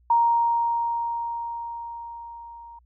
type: tone with level ramp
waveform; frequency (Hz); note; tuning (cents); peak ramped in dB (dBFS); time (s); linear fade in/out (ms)
sine; 935; A#5; +5; -15 to -41; 0.1-2.79; 5
effects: added 60 Hz sine -56 dBFS peak until 2.85 s